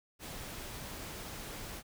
pink noise, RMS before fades -44 dBFS, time 0.19-1.83 s, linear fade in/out 50 ms, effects none

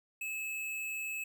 square tone with amplitude modulation, 2594 Hz, E7, 28 cents flat, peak -35 dBFS, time 0.21-1.24 s, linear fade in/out 5 ms, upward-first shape sine, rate 140 Hz, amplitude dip 35%, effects none

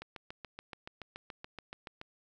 click train, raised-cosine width 0.3 ms, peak -27 dBFS, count 15, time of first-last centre 0.02-2.014 s, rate 7.02 Hz, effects none

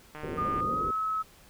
click train, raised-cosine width 0.5 ms, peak -27 dBFS, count 70, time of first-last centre 0.15-0.604 s, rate 152 Hz
white low-pass noise, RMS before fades -36 dBFS, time 0.23-0.91 s, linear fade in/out 5 ms, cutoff 550 Hz, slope 96 dB/octave
sine tone with pitch glide, 1217 to 1289.4 Hz, D#6 to E6, -39 to -39 cents, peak -27 dBFS, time 0.37-1.23 s, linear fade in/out 20 ms, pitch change +100 cents, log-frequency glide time 0.59-0.88 s
effects pink hiss -56 dBFS RMS until 1.49 s

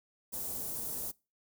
white band-stop noise, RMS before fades -38 dBFS, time 0.32-1.12 s, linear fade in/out 20 ms, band 600 to 9000 Hz, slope 12 dB/octave, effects noise-tail reverb RT60 0.3 s tail -24 dB re dry

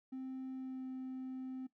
triangle tone with pitch glide, 261.6 to 259.6 Hz, C4 to C4, 0 to -13 cents, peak -38 dBFS, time 0.12-1.67 s, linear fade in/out 10 ms, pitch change -13 cents, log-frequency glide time 0.53-0.86 s, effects noise-tail reverb RT60 0.1 s tail -17 dB re dry + tanh soft clip ceiling -36 dBFS

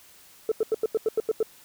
sine tone bursts, 440 Hz, A4, in tune, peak -18 dBFS, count 9, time 0.49-1.429 s, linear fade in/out 2 ms, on 27 ms, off 87 ms, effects tanh soft clip ceiling -17 dBFS + white hiss -53 dBFS RMS until 1.64 s

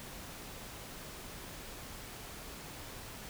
silence, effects pink hiss -47 dBFS RMS until 3.29 s

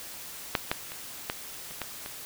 clicks, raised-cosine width 0.3 ms, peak -7 / -9 / -24 / -12 / -27 / -15 / -22 dBFS, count 7, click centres 0.552 / 0.715 / 0.919 / 1.299 / 1.71 / 1.817 / 2.061 s, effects white hiss -42 dBFS RMS until 2.25 s

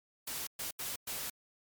white noise bursts at uneven times, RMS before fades -39 dBFS, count 4, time 0.27-0.47 / 0.59-0.71 / 0.79-0.96 / 1.07-1.3 s, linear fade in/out 5 ms, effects MP3 96 kbps

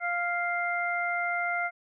harmonic tone, 698.5 Hz, F5, in tune, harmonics 1 / 2 / 3, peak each -31 / -31 / -31 dBFS, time 0-1.71 s, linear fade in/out 50 ms, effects none

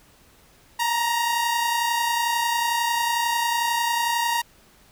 sawtooth tone pair together, 911.9 / 943 Hz, A#5 / A#5, -38 / +20 cents, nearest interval minor second, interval 58 cents, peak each -25 / -18 dBFS, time 0.79-4.42 s, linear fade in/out 10 ms, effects pink hiss -55 dBFS RMS until 4.91 s

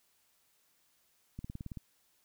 click train, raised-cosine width 5 ms, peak -29 dBFS, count 8, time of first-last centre 1.39-1.773 s, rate 18.3 Hz, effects white hiss -72 dBFS RMS until 2.24 s

